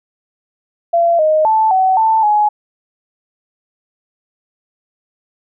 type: tone with pitch steps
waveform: sine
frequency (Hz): 681 / 621 / 877 / 755 / 886 / 840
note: F5 / D#5 / A5 / F#5 / A5 / G#5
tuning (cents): -44 / -3 / -6 / +35 / +12 / +19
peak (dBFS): -9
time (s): 0.93-2.49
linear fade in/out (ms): 10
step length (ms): 260
effects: none